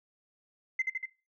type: tone with echo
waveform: sine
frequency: 2063 Hz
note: C7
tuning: 25 cents flat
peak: -24 dBFS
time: 0.79-0.82 s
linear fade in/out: 5 ms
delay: 79 ms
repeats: 3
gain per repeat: -3 dB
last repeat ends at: 1.057 s
effects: noise-tail reverb RT60 0.3 s tail -20 dB re dry + tanh soft clip ceiling -21 dBFS